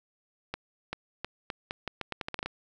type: accelerating click train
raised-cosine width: 0.3 ms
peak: -17 dBFS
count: 14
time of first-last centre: 0.54-2.46 s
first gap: 390 ms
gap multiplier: 0.81
effects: none